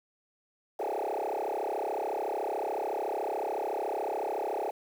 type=tone with frequency modulation; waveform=sine; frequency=622.3 Hz; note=D#5; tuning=in tune; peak=-27 dBFS; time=0.79-4.71 s; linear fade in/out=10 ms; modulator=33.8 Hz; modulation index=7.4; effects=tanh soft clip ceiling -29 dBFS + 9-bit